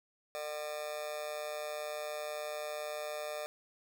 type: tone with amplitude modulation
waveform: 40% pulse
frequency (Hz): 602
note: D5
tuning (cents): +43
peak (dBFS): -33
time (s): 0.35-3.46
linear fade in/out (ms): 0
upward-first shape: sine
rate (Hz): 149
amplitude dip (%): 85
effects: none